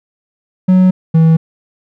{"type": "tone pair in turn", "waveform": "triangle", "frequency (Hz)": [185, 161.89], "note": ["F#3", "E3"], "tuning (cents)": [0, -31], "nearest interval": "major second", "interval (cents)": 231, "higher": "first", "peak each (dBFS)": -3, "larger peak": "neither", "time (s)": [[0.68, 0.91], [1.14, 1.37]], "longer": "neither", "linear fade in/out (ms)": 10, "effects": []}